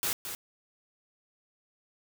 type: noise with echo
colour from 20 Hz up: white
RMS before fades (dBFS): -30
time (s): 0.03-0.13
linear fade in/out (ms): 0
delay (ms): 220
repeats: 1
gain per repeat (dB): -8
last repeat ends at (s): 0.35
effects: none